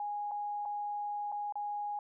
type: tone with dropouts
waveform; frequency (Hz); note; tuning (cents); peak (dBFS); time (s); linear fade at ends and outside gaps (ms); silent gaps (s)
sine; 826; G#5; -10; -34; 0-1.99; 2; 0.312-0.316 / 0.653-0.657 / 1.318-1.323 / 1.524-1.555
effects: none

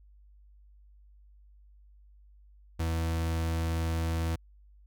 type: tone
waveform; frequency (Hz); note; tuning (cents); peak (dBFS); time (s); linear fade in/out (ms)
40% pulse; 82; E2; -9; -27; 2.79-4.36; 10
effects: added 50 Hz sine -54 dBFS peak until 4.86 s

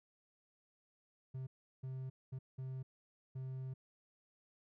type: tone bursts at uneven times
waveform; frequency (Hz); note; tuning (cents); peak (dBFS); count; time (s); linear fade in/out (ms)
triangle; 130.81; C3; 0; -39; 5; 1.34-1.47 / 1.83-2.1 / 2.32-2.39 / 2.58-2.83 / 3.35-3.74; 10
effects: none

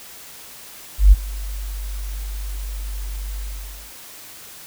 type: tone with ADSR envelope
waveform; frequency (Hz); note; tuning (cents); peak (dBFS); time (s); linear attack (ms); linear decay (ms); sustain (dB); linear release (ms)
sine; 49; G1; 0; -3; 0.98-3.93; 140; 28; -22; 530
effects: white hiss -40 dBFS RMS until 4.66 s

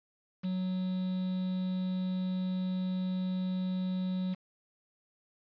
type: tone with quantisation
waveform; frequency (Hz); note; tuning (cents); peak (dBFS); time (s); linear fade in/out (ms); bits
triangle; 185; F#3; 0; -28; 0.43-4.35; 20; 8
effects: resampled to 11025 Hz

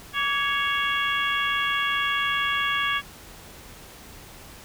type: harmonic tone with a mistuned harmonic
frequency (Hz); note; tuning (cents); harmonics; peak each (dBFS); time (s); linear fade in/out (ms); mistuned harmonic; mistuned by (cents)
554.4; C#5; 0; 2 / 3 / 4 / 5 / 6; -27 / -27 / -30 / -30 / -30; 0.13-3.02; 50; 2; +58
effects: pink hiss -45 dBFS RMS until 4.64 s

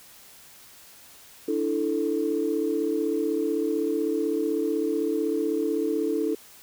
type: chord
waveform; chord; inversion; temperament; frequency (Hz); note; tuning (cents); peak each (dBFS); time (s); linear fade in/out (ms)
sine; D suspended second; none; equal; 293.7 / 329.6 / 440; D4 / E4 / A4; 0 / 0 / 0; -28 / -27 / -26; 1.48-6.35; 5
effects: tanh soft clip ceiling -13 dBFS + white hiss -50 dBFS RMS until 6.62 s

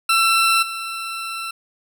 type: tone with level steps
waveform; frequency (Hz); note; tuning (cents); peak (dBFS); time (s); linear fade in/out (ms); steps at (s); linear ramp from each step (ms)
20% pulse; 1342; E6; +31; -9 / -21; 0.09-1.51; 5; 0.62; 10
effects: none

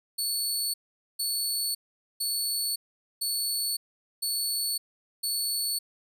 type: tone bursts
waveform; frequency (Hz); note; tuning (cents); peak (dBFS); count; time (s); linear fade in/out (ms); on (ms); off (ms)
20% pulse; 4435; C#8; 0; -21; 6; 0.18-5.79; 10; 560; 450
effects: none

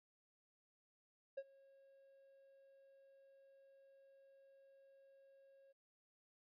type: tone with ADSR envelope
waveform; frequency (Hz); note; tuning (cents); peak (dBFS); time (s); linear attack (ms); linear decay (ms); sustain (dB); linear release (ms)
triangle; 545; C#5; -29; -39; 1.37-5.73; 10; 49; -24; 19
effects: resampled to 11025 Hz

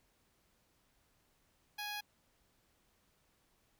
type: tone with notch filter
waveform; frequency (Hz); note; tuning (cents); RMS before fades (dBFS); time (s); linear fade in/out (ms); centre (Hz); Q
10% pulse; 830.6; G#5; 0; -42; 1.78-2.01; 10; 7800; 1.8
effects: pink hiss -74 dBFS RMS until 3.79 s

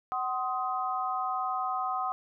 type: chord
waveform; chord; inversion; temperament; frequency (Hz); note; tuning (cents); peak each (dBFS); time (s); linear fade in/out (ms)
sine; C diminished; second; just; 753.5 / 1046.5 / 1255.8; Gb5 / C6 / Eb6; +31 / 0 / +16; -32 / -35 / -32; 0.12-2.12; 0
effects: none

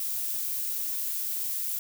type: noise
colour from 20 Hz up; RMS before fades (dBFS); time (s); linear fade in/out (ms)
violet; -31; 0-1.79; 2
effects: none

